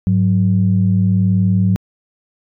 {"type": "tone pair together", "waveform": "sine", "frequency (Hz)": [103.49, 184.4], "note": ["G#2", "F#3"], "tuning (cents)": [-6, -6], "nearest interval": "minor seventh", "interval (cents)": 1000, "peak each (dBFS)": -13, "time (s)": [0.07, 1.76], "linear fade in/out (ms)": 0, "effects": ["tanh soft clip ceiling -3 dBFS"]}